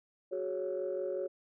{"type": "chord", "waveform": "sine", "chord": "F# suspended second", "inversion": "none", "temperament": "equal", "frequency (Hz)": [370, 415.3, 554.4], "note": ["F#4", "G#4", "C#5"], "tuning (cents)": [0, 0, 0], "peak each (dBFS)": [-36, -39, -35], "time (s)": [0.31, 1.28], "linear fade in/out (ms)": 20, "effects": ["tanh soft clip ceiling -26 dBFS"]}